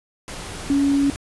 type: tone in noise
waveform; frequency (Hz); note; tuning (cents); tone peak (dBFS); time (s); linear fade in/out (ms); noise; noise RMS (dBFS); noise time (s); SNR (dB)
sine; 280.3; C#4; +19; -15; 0.7-1.1; 0; pink; -33; 0.28-1.16; +15
effects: resampled to 24000 Hz